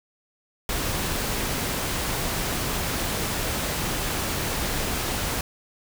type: noise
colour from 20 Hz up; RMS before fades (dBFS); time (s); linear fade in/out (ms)
pink; -27; 0.69-5.41; 2
effects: none